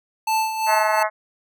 square tone with tremolo, 880 Hz, A5, in tune, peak -18 dBFS, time 0.27-1.03 s, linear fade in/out 5 ms, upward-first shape sine, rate 2.8 Hz, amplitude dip 60%
harmonic tone, 214 Hz, A3, 48 cents flat, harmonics 3 / 4 / 5 / 6 / 7 / 8 / 9 / 10, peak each -22 / -24 / -26 / -28 / -29 / -30 / -31 / -32 dBFS, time 0.66-1.1 s, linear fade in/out 50 ms
effects none

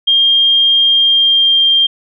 sine tone with pitch glide, 3212 to 3190 Hz, G7 to G7, +41 to +30 cents, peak -7 dBFS, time 0.07-1.87 s, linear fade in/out 10 ms, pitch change -11 cents, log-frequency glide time 0.83-1.65 s, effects none

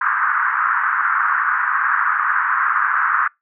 white band-pass noise, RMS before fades -18 dBFS, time 0.01-3.28 s, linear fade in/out 5 ms, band 1100 to 1600 Hz, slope 48 dB/octave, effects noise-tail reverb RT60 0.2 s tail -26 dB re dry

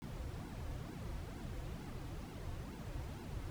brown noise with flanger, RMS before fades -45 dBFS, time 0.02-3.5 s, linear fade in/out 0 ms, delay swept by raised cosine 1.6 to 5 ms, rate 2.2 Hz, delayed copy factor -1, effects none

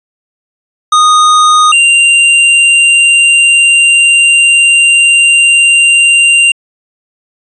square tone pair in turn, 1238 / 2779 Hz, D#6 / F7, -9 / -9 cents, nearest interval octave + major second, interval 1400 cents, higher second, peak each -4 dBFS, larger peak neither, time 0.92-1.72 / 1.72-6.52 s, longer second, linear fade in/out 5 ms, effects resampled to 22050 Hz

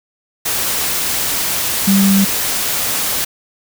sine tone in noise, 196 Hz, G3, in tune, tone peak -9 dBFS, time 1.87-2.25 s, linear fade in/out 10 ms, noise white, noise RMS -18 dBFS, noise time 0.45-3.25 s, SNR +6 dB, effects none

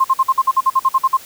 sine tone bursts, 1059 Hz, C6, 21 cents sharp, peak -9 dBFS, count 13, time 0-1.172 s, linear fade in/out 10 ms, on 44 ms, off 50 ms, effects white hiss -39 dBFS RMS until 1.25 s

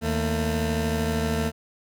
20% pulse tone pair together, 79.2 / 224.5 Hz, D#2 / A3, +31 / +35 cents, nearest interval octave + tritone, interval 1804 cents, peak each -21 dBFS, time 0.01-1.52 s, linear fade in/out 50 ms, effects none

